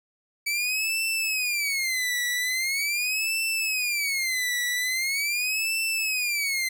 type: tone with vibrato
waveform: sawtooth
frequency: 2282 Hz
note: C#7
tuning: 50 cents sharp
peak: -21 dBFS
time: 0.46-6.69 s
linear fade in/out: 10 ms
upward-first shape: sine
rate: 0.42 Hz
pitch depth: 270 cents each way
effects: none